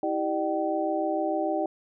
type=tone cluster; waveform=sine; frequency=323.3 / 389.9 / 602 / 768 Hz; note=E4 / G4 / D5 / G5; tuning=-34 / -9 / +43 / -36 cents; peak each=-29 / -33 / -29 / -30 dBFS; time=0.03-1.66 s; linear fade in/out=2 ms; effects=none